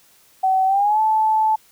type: tone with pitch glide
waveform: sine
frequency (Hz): 759 to 871.9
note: F#5 to A5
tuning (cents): +44 to -16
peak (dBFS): -14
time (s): 0.43-1.56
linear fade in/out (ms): 10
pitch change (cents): +240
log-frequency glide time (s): 0.66-1
effects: white hiss -54 dBFS RMS until 1.71 s